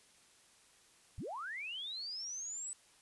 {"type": "linear sweep", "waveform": "sine", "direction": "up", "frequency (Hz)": [53.7, 8040], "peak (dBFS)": -40, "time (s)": [1.18, 2.73], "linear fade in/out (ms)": 0, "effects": ["white hiss -65 dBFS RMS until 3.01 s", "resampled to 24000 Hz"]}